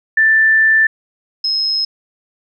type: tone pair in turn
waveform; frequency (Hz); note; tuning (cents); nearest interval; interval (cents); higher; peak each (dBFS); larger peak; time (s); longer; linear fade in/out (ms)
sine; 1769 / 5150; A6 / E8; +9 / -41; octave + tritone; 1850; second; -8 / -14; first; 0.17-0.87 / 1.44-1.85; first; 5
effects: none